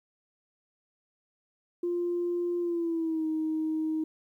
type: tone with pitch glide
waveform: sine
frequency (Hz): 349.2 to 314.7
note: F4 to D#4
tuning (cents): 0 to +20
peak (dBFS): -26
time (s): 1.83-4.04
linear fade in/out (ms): 5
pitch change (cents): -180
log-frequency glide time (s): 2.6-3.26
effects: tanh soft clip ceiling -22 dBFS + 11-bit